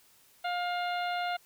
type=harmonic tone with a mistuned harmonic; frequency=708 Hz; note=F5; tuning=23 cents sharp; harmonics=1 / 2 / 3 / 4 / 5 / 6; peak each=-31 / -37 / -41 / -43 / -45 / -47 dBFS; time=0.44-1.37 s; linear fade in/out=10 ms; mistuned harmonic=6; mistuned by=-48 cents; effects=white hiss -62 dBFS RMS until 1.45 s